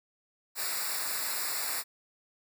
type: noise with comb filter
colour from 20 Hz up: white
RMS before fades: -33 dBFS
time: 0.55-1.84 s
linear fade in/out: 50 ms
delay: 0.32 ms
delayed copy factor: -1
effects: none